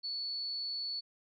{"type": "tone", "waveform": "sine", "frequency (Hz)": 4435, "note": "C#8", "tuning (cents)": 0, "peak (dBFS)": -35, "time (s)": [0.03, 1.01], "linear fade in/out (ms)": 20, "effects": []}